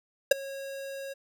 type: tone with ADSR envelope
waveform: square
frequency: 547 Hz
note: C#5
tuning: 23 cents flat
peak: -13 dBFS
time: 0.31-1.14 s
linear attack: 6 ms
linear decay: 12 ms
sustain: -24 dB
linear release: 16 ms
effects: none